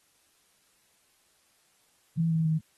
sine tone with pitch steps, 164.81 / 161.51 / 158.28 Hz, E3 / E3 / D#3, 0 / -35 / +30 cents, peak -23 dBFS, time 2.17-2.59 s, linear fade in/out 20 ms, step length 140 ms, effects white hiss -67 dBFS RMS until 2.77 s + AAC 32 kbps

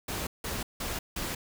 pink noise bursts, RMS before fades -34 dBFS, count 4, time 0.08-1.35 s, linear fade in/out 5 ms, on 190 ms, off 170 ms, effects none

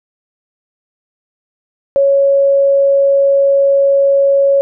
sine tone, 554.4 Hz, C#5, in tune, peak -7 dBFS, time 1.96-4.61 s, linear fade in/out 0 ms, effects none

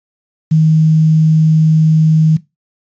sine tone with quantisation, 157.8 Hz, D#3, 25 cents sharp, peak -6 dBFS, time 0.51-2.37 s, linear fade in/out 10 ms, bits 6, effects noise-tail reverb RT60 0.2 s tail -17 dB re dry + resampled to 16000 Hz

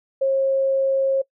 sine tone, 539 Hz, C#5, 49 cents flat, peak -16 dBFS, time 0.21-1.22 s, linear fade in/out 10 ms, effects noise-tail reverb RT60 0.1 s tail -23 dB re dry

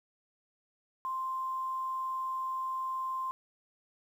sine tone with quantisation, 1046.5 Hz, C6, in tune, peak -32 dBFS, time 1.05-3.31 s, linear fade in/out 0 ms, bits 10, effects none

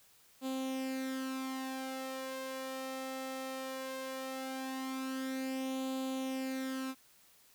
sawtooth tone with flanger, 263.4 Hz, C4, 12 cents sharp, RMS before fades -39 dBFS, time 0.41-6.95 s, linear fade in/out 50 ms, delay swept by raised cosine 0.27 to 2.27 ms, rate 0.18 Hz, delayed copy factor +0.6, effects white hiss -64 dBFS RMS until 7.54 s

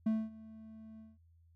triangle tone with ADSR envelope, 220 Hz, A3, in tune, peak -25 dBFS, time 0.06-1.18 s, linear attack 7 ms, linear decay 230 ms, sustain -22 dB, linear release 190 ms, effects added 83 Hz sine -62 dBFS peak until 1.55 s

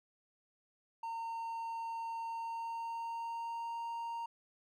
triangle tone with pitch glide, 915 to 928.3 Hz, A#5 to A#5, -32 to -7 cents, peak -36 dBFS, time 1.03-4.26 s, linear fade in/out 5 ms, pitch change +25 cents, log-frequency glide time 2.25-3.79 s, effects none

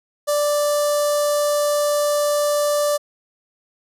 sawtooth tone with notch filter, 587.3 Hz, D5, in tune, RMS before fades -19 dBFS, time 0.27-2.98 s, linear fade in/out 20 ms, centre 2300 Hz, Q 0.56, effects resampled to 32000 Hz

